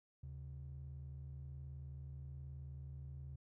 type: ring-modulated tone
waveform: triangle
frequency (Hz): 104.5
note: G#2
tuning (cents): +11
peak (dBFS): -40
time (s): 0.23-3.36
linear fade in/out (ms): 5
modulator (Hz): 29.4
effects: tanh soft clip ceiling -42 dBFS